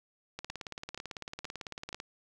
two click trains, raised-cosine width 0.2 ms, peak -23 / -22 dBFS, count 4 / 30, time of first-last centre 0.5-1.929 / 0.39-2.001 s, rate 2.1 / 18 Hz, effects none

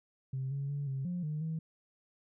sine tone with pitch steps, 132.4 / 139.3 / 142.8 / 134.6 / 177.2 / 151.9 / 160.3 Hz, C3 / C#3 / D3 / C3 / F3 / D#3 / E3, +21 / +9 / -48 / +49 / +25 / -41 / -48 cents, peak -32 dBFS, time 0.33-1.59 s, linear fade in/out 5 ms, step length 180 ms, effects tanh soft clip ceiling -29 dBFS

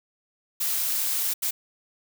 blue noise bursts at uneven times, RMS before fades -26 dBFS, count 2, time 0.6-1.34 / 1.42-1.51 s, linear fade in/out 10 ms, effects none

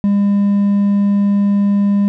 triangle tone with hard clipping, 201.6 Hz, G3, 49 cents sharp, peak -11 dBFS, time 0.04-2.08 s, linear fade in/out 0 ms, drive 5 dB, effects none

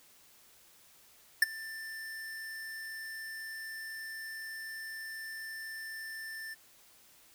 square tone with ADSR envelope, 1778 Hz, A6, 18 cents sharp, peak -18 dBFS, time 1.42-6.55 s, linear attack 4 ms, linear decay 19 ms, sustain -23 dB, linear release 22 ms, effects white hiss -61 dBFS RMS until 7.34 s

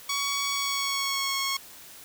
10% pulse tone with pitch glide, 1123 to 1094.2 Hz, C#6 to C#6, +22 to -23 cents, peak -18 dBFS, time 0.09-1.57 s, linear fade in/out 5 ms, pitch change -45 cents, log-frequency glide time 0.52-1.37 s, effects white hiss -47 dBFS RMS until 2.04 s

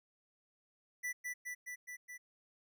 square tone with echo, 1975.5 Hz, B6, in tune, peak -37 dBFS, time 1.03-1.13 s, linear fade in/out 20 ms, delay 210 ms, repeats 5, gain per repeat -2 dB, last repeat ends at 2.18 s, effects none

